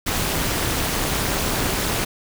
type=noise with amplitude modulation; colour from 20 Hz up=pink; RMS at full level=-19 dBFS; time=0.06-2.05 s; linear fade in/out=10 ms; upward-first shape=sine; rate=221 Hz; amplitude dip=80%; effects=none